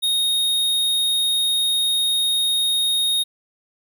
square tone, 3724 Hz, A#7, 2 cents flat, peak -18 dBFS, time 0.02-3.24 s, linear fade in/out 20 ms, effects none

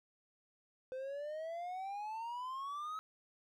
triangle exponential sweep, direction up, 510 to 1290 Hz, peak -38 dBFS, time 0.92-2.99 s, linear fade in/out 0 ms, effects none

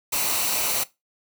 white noise with comb filter, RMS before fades -24 dBFS, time 0.12-0.84 s, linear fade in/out 10 ms, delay 0.59 ms, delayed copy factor -0.5, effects noise-tail reverb RT60 0.2 s tail -18 dB re dry

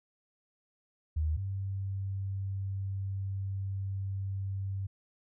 sine tone pair in turn, 77.78 / 97.3 Hz, D#2 / G2, 0 / -12 cents, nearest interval major third, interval 388 cents, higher second, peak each -27 / -32 dBFS, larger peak first, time 1.16-1.37 / 1.37-4.87 s, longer second, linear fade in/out 10 ms, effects none

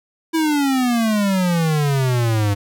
square exponential sweep, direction down, 329.6 to 99.3 Hz, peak -16 dBFS, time 0.33-2.55 s, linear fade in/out 20 ms, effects none

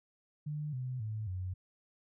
sine tone with pitch steps, 149.8 / 127.43 / 108.4 / 92.21 Hz, D3 / C3 / A2 / F#2, +35 / -45 / -25 / -5 cents, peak -35 dBFS, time 0.46-1.54 s, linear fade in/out 10 ms, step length 270 ms, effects none

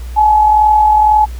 sine tone with amplitude modulation, 852 Hz, G#5, 44 cents sharp, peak -4 dBFS, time 0.16-1.26 s, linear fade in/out 20 ms, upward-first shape sine, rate 42 Hz, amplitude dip 40%, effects added 60 Hz sine -22 dBFS peak until 1.39 s + pink hiss -40 dBFS RMS until 1.39 s

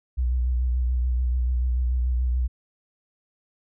sine tone with vibrato, 61.9 Hz, B1, 5 cents sharp, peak -20 dBFS, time 0.17-2.48 s, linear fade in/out 20 ms, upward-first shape sine, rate 6.9 Hz, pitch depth 42 cents each way, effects none

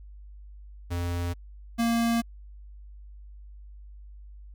square tone pair in turn, 87 / 232.3 Hz, F2 / A#3, -6 / -6 cents, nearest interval octave + perfect fourth, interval 1700 cents, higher second, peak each -28 / -23 dBFS, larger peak second, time 0.9-1.34 / 1.78-2.22 s, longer neither, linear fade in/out 20 ms, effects added 50 Hz sine -43 dBFS peak until 4.54 s

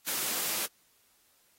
white high-pass noise, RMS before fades -32 dBFS, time 0.06-0.67 s, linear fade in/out 20 ms, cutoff 170 Hz, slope 12 dB/octave, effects white hiss -67 dBFS RMS until 1.58 s + AAC 48 kbps

